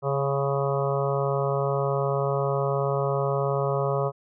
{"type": "harmonic tone with a mistuned harmonic", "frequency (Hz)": 138.59, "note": "C#3", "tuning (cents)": 0, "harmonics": [1, 3, 4, 5, 6, 7, 8, 9], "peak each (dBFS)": [-27, -28, -28, -32, -39, -35, -35, -35], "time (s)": [0.02, 4.12], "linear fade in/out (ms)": 50, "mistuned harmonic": 7, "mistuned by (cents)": 30, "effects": []}